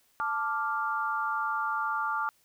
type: chord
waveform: sine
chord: D minor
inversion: second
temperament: equal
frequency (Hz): 880 / 1174.7 / 1396.9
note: A5 / D6 / F6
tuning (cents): 0 / 0 / 0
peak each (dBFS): -33 / -31 / -32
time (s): 0.2-2.29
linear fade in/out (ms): 0
effects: white hiss -67 dBFS RMS until 2.44 s